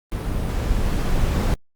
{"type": "noise with level ramp", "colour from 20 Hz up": "brown", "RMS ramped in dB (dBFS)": [-24, -18], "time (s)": [0.12, 1.54], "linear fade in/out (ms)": 0, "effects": ["Opus 32 kbps"]}